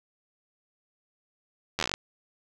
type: slowing click train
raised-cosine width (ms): 0.2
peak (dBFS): -10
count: 10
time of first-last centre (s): 1.79-1.939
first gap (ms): 11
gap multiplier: 1.1
effects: none